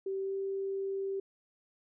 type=tone with pitch glide; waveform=sine; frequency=386.8 to 389.9 Hz; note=G4 to G4; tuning=-23 to -9 cents; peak=-32 dBFS; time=0.06-1.2 s; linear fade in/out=5 ms; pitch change=+14 cents; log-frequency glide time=0.21-0.34 s; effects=none